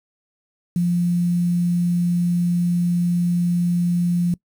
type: tone with quantisation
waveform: sine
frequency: 174.61 Hz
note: F3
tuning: in tune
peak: -16 dBFS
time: 0.76-4.34 s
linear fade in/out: 2 ms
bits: 7
effects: noise-tail reverb RT60 0.1 s tail -23 dB re dry